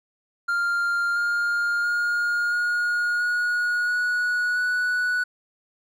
triangle tone with pitch steps, 1396.9 / 1409.9 / 1423 / 1436.2 / 1449.5 / 1463 / 1476.5 Hz, F6 / F6 / F6 / F6 / F#6 / F#6 / F#6, 0 / +16 / +32 / +48 / -36 / -20 / -4 cents, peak -19 dBFS, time 0.48-5.24 s, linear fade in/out 10 ms, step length 680 ms, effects none

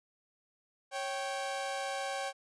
sawtooth tone pair together, 551 / 778.3 Hz, C#5 / G5, -11 / -13 cents, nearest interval tritone, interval 598 cents, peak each -34 / -33 dBFS, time 0.91-2.33 s, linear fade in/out 50 ms, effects resampled to 22050 Hz

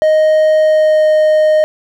triangle tone with pitch glide, 622.3 to 618 Hz, D#5 to D#5, 0 to -12 cents, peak -5 dBFS, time 0.02-1.64 s, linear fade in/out 0 ms, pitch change -12 cents, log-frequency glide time 0.59-1.08 s, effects none

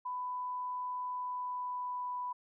sine tone with pitch glide, 997 to 990.7 Hz, B5 to B5, +16 to +5 cents, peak -35 dBFS, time 0.05-2.33 s, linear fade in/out 10 ms, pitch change -11 cents, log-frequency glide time 1.06-2.19 s, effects none

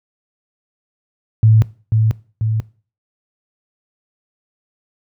sine tone with echo, 110 Hz, A2, in tune, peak -6 dBFS, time 1.43-1.62 s, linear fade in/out 0 ms, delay 490 ms, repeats 2, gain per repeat -4 dB, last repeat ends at 2.6 s, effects noise-tail reverb RT60 0.4 s tail -21 dB re dry + high-pass 60 Hz 12 dB/octave

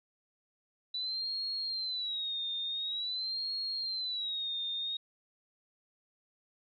sine tone with vibrato, 3951 Hz, B7, in tune, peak -33 dBFS, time 0.94-4.97 s, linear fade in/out 5 ms, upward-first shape sine, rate 0.47 Hz, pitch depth 140 cents each way, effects none

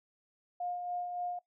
sine tone with tremolo, 711 Hz, F5, 31 cents sharp, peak -33 dBFS, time 0.6-1.39 s, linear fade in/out 5 ms, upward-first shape sine, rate 3.5 Hz, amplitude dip 40%, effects noise-tail reverb RT60 0.1 s tail -18 dB re dry

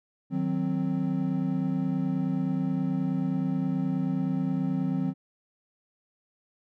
triangle chord, C diminished, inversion first, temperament equal, 155.56 / 185 / 261.6 Hz, Eb3 / Gb3 / C4, 0 / 0 / 0 cents, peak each -29 / -27 / -27 dBFS, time 0.3-5.14 s, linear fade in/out 50 ms, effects none

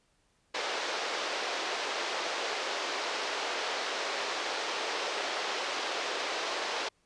pink band-pass noise, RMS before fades -34 dBFS, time 0.54-6.89 s, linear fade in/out 10 ms, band 420 to 5500 Hz, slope 24 dB/octave, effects pink hiss -71 dBFS RMS until 7.05 s + resampled to 22050 Hz

